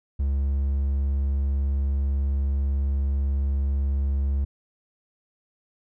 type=tone; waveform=triangle; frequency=69.1 Hz; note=C#2; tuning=5 cents flat; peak=-19 dBFS; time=0.19-4.45 s; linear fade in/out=10 ms; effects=none